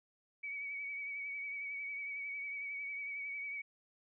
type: tone with vibrato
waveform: sine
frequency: 2264 Hz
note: C#7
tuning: 36 cents sharp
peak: -39 dBFS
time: 0.43-3.62 s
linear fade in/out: 10 ms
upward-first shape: sine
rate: 11 Hz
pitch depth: 33 cents each way
effects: none